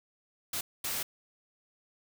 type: noise bursts at uneven times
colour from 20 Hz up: white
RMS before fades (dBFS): -34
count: 2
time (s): 0.53-0.61 / 0.84-1.03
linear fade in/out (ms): 5
effects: none